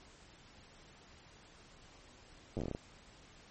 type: slowing click train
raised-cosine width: 2 ms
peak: -25 dBFS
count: 10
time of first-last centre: 2.57-2.749 s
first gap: 9 ms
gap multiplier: 1.19
effects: pink hiss -59 dBFS RMS until 3.5 s + MP3 32 kbps